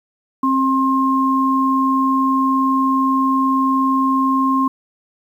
sine tone pair together, 266.1 / 1064.4 Hz, C4 / C6, +29 / +29 cents, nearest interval 2 octaves, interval 2400 cents, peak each -16 dBFS, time 0.43-4.68 s, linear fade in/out 5 ms, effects 8-bit

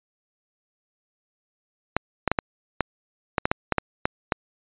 clicks, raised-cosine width 0.5 ms, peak -5 dBFS, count 12, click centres 1.966 / 2.277 / 2.316 / 2.388 / 2.807 / 3.382 / 3.455 / 3.515 / 3.723 / 3.783 / 4.055 / 4.322 s, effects resampled to 8000 Hz

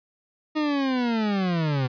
40% pulse linear sweep, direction down, 311.1 to 124.1 Hz, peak -21 dBFS, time 0.55-1.88 s, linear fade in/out 20 ms, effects resampled to 11025 Hz

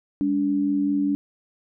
sine tone pair together, 202.8 / 287.6 Hz, G#3 / D4, -41 / -36 cents, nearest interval tritone, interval 605 cents, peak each -27 / -20 dBFS, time 0.21-1.15 s, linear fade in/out 0 ms, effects none

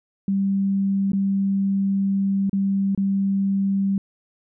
sine tone with dropouts, 196 Hz, G3, in tune, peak -18 dBFS, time 0.28-3.98 s, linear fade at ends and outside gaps 2 ms, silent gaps 1.119-1.132 / 2.496-2.53 / 2.949-2.976 s, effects none

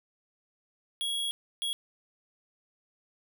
square tone bursts at uneven times, 3322 Hz, G#7, in tune, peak -30 dBFS, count 2, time 1.01-1.31 / 1.62-1.73 s, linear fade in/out 0 ms, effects none

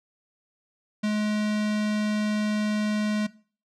square tone with notch filter, 211.5 Hz, G#3, 32 cents sharp, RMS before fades -25 dBFS, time 1.03-3.27 s, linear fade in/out 10 ms, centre 820 Hz, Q 1.4, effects noise-tail reverb RT60 0.4 s tail -19 dB re dry + low-pass 6000 Hz 12 dB/octave

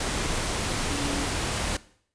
sine tone in noise, 283.1 Hz, C#4, 37 cents sharp, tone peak -31 dBFS, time 0.9-1.26 s, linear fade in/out 5 ms, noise pink, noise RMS -28 dBFS, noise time 0-1.77 s, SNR -6 dB, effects noise-tail reverb RT60 0.6 s tail -19 dB re dry + resampled to 22050 Hz

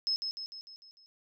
sine tone with echo, 5180 Hz, E8, 31 cents flat, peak -27 dBFS, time 0.07-0.16 s, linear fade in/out 0 ms, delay 150 ms, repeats 6, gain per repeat -5 dB, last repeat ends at 1.06 s, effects none

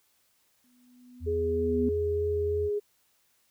sine tone with exponential growth, 247.7 Hz, B3, 5 cents sharp, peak -24 dBFS, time 0.64-1.89 s, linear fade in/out 2 ms, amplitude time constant 270 ms
sine tone, 82.41 Hz, E2, in tune, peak -32 dBFS, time 1.2-2.7 s, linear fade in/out 50 ms
sine tone with vibrato, 415.3 Hz, G#4, in tune, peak -26 dBFS, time 1.26-2.8 s, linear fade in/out 20 ms, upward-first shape sine, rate 3.2 Hz, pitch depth 8 cents each way
effects white hiss -69 dBFS RMS until 3.5 s

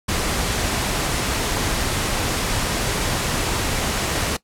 pink noise, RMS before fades -22 dBFS, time 0.08-4.37 s, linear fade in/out 10 ms, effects noise-tail reverb RT60 0.1 s tail -19 dB re dry + low-pass 11000 Hz 12 dB/octave

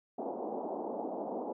white band-pass noise, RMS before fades -38 dBFS, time 0.18-1.53 s, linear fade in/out 10 ms, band 210 to 840 Hz, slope 48 dB/octave, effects none

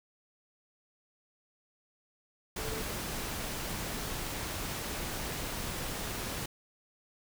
sine tone in noise, 440 Hz, A4, in tune, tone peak -41 dBFS, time 2.58-2.82 s, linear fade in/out 5 ms, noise pink, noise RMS -37 dBFS, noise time 2.56-6.46 s, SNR -7 dB, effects none

